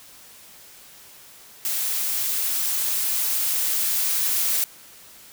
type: noise with level ramp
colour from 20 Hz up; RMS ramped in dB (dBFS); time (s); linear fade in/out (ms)
blue; -25 to -22; 1.65-4.64; 0
effects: white hiss -47 dBFS RMS until 5.32 s